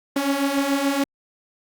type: beating tone pair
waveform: sawtooth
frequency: 273.2 / 280.2 Hz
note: C#4 / C#4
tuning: -25 / +19 cents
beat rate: 7 Hz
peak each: -21 / -17 dBFS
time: 0.16-1.04 s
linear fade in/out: 5 ms
effects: Opus 32 kbps